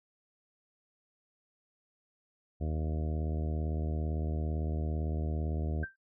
harmonic tone, 77.78 Hz, D#2, in tune, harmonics 1 / 2 / 3 / 4 / 5 / 6 / 7 / 8 / 9, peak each -32 / -38 / -42 / -44 / -46 / -48 / -49 / -50 / -51 dBFS, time 2.6-5.85 s, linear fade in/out 20 ms
sine tone with exponential decay, 1568 Hz, G6, in tune, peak -33 dBFS, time 5.83-5.96 s, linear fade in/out 5 ms, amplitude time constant 28 ms
effects noise-tail reverb RT60 0.1 s tail -17 dB re dry

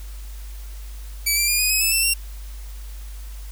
10% pulse tone with pitch steps, 2299 / 2358 / 2419 / 2481 / 2545 / 2611 / 2678 / 2747 Hz, D7 / D7 / D#7 / D#7 / D#7 / E7 / E7 / F7, -37 / +6 / -49 / -6 / +39 / -17 / +27 / -29 cents, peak -9 dBFS, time 1.26-2.14 s, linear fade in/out 10 ms, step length 110 ms, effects added 50 Hz sine -32 dBFS peak until 3.51 s + white hiss -47 dBFS RMS until 3.51 s

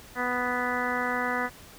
harmonic tone, 247.4 Hz, B3, 3 cents sharp, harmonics 1 / 2 / 3 / 4 / 5 / 6 / 7 / 8, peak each -34 / -34 / -34 / -34 / -34 / -34 / -34 / -34 dBFS, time 0.15-1.5 s, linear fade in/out 50 ms, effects pink hiss -49 dBFS RMS until 1.78 s

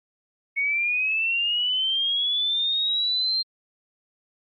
sine linear sweep, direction up, 2205 to 4186 Hz, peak -21 dBFS, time 0.56-3.43 s, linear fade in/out 20 ms, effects Opus 48 kbps

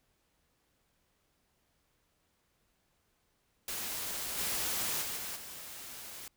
white noise with level steps, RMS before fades -38 / -34 / -38 / -40 / -46 dBFS, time 3.68-6.28 s, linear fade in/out 2 ms, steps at 4.37 / 5.01 / 5.16 / 5.35 s, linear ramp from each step 20 ms, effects pink hiss -75 dBFS RMS until 6.36 s

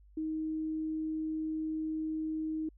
sine tone, 314.2 Hz, D#4, 17 cents sharp, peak -32 dBFS, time 0.17-2.69 s, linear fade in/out 5 ms, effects added 50 Hz sine -56 dBFS peak until 2.77 s

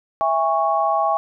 sine chord, C# minor, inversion first, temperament equal with one note detuned, 659.3 / 814 / 1108.7 Hz, E5 / G#5 / C#6, 0 / -35 / 0 cents, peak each -21 / -20 / -21 dBFS, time 0.21-1.17 s, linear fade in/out 0 ms, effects none

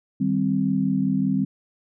sine chord, C minor, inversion first, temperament equal with one note detuned, 155.03 / 196 / 261.6 Hz, Eb3 / G3 / C4, -6 / 0 / 0 cents, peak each -27 / -22 / -23 dBFS, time 0.2-1.45 s, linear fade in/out 10 ms, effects none

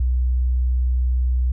sine tone, 62.4 Hz, B1, 19 cents sharp, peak -16 dBFS, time 0-1.52 s, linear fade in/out 5 ms, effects none

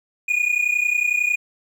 triangle tone pair together, 2436 / 2467 Hz, D#7 / D#7, -37 / -15 cents, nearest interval unison, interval 22 cents, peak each -19 dBFS, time 0.28-1.36 s, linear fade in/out 10 ms, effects none

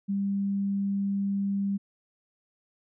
sine tone, 198.4 Hz, G3, 21 cents sharp, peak -25 dBFS, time 0.08-1.78 s, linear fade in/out 20 ms, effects none

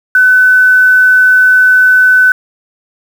sine tone with quantisation, 1507 Hz, F#6, 31 cents sharp, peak -3 dBFS, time 0.15-2.32 s, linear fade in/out 2 ms, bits 5, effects none

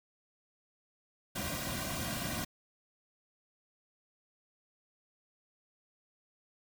pink noise with comb filter, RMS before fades -37 dBFS, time 1.35-2.45 s, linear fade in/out 10 ms, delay 2.3 ms, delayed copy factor -0.9, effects none

